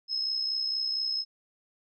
sine tone with amplitude modulation, 5170 Hz, E8, 34 cents flat, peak -25 dBFS, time 0.08-1.25 s, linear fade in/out 50 ms, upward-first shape sine, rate 64.3 Hz, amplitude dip 50%, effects none

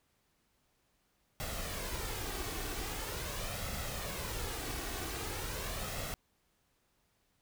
pink noise with flanger, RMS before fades -39 dBFS, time 1.4-6.14 s, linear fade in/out 0 ms, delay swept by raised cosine 1.5 to 2.7 ms, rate 0.43 Hz, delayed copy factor +0.5, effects pink hiss -75 dBFS RMS until 7.41 s

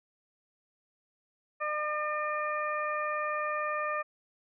harmonic tone, 603 Hz, D5, 46 cents sharp, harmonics 1 / 2 / 3 / 4, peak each -35 / -32 / -37 / -41 dBFS, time 1.6-4.03 s, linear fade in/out 20 ms, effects none

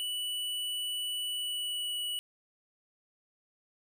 square tone with pitch glide, 2960 to 2940 Hz, F#7 to F#7, 0 to -12 cents, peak -33 dBFS, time 0-2.19 s, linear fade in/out 0 ms, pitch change -12 cents, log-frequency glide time 1.28-2.03 s, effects none

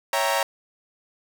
sawtooth chord, C# diminished seventh, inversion none, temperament equal, 554.4 / 659.3 / 784 / 932.3 Hz, C#5 / E5 / G5 / Bb5, 0 / 0 / 0 / 0 cents, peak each -22 / -24 / -25 / -21 dBFS, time 0.13-0.43 s, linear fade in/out 2 ms, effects none

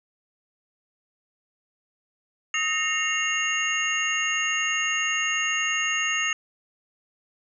sine tone cluster, 1268 / 1835 / 2158 / 2787 / 6570 Hz, D#6 / A#6 / C#7 / F7 / G#8, +32 / -28 / -47 / -4 / -20 cents, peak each -32 / -29 / -30 / -26 / -31 dBFS, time 2.54-6.33 s, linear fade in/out 2 ms, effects none

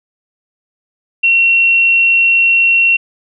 sine tone, 2728 Hz, F7, 41 cents flat, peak -7 dBFS, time 1.23-2.97 s, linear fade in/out 10 ms, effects none

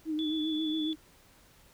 sine tone with vibrato, 311.1 Hz, D#4, in tune, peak -29 dBFS, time 0.05-0.96 s, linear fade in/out 50 ms, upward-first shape sine, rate 7.4 Hz, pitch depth 45 cents each way
sine tone, 3444 Hz, A7, 38 cents flat, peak -36 dBFS, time 0.19-0.93 s, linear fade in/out 0 ms
effects pink hiss -60 dBFS RMS until 1.73 s

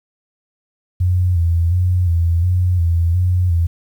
sine tone with vibrato, 87.31 Hz, F2, in tune, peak -12 dBFS, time 1-3.67 s, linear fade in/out 10 ms, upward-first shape square, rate 1.4 Hz, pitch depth 59 cents each way, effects 8-bit

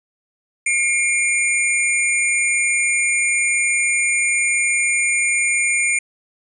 sine tone cluster, 2155 / 2376 / 6950 / 8890 Hz, C#7 / D7 / A8 / C#9, -49 / +20 / -22 / +4 cents, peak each -19 / -20 / -25 / -23 dBFS, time 0.66-5.99 s, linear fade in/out 5 ms, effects none

